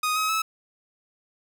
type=tone with pitch steps; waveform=sawtooth; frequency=1244.5 / 1271.4 / 1298.8 Hz; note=D#6 / D#6 / E6; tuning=0 / +37 / -26 cents; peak=-19 dBFS; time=0.03-0.42 s; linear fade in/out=5 ms; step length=130 ms; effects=none